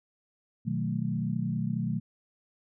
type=chord; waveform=sine; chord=B dominant seventh; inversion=none; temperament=equal; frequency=123.47 / 155.56 / 185 / 220 Hz; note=B2 / D#3 / F#3 / A3; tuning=0 / 0 / 0 / 0 cents; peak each=-33 dBFS; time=0.65-2 s; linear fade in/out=20 ms; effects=none